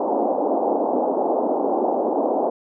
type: band-pass noise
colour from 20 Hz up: white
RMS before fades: -21 dBFS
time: 0-2.5 s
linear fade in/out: 5 ms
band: 240 to 840 Hz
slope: 48 dB/octave
effects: none